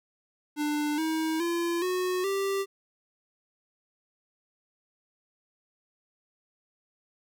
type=tone with pitch steps; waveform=square; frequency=297.3 / 318.6 / 341.5 / 366 / 392.3 Hz; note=D4 / D#4 / F4 / F#4 / G4; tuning=+21 / +41 / -39 / -19 / +1 cents; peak=-27 dBFS; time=0.56-2.66 s; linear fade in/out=50 ms; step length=420 ms; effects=none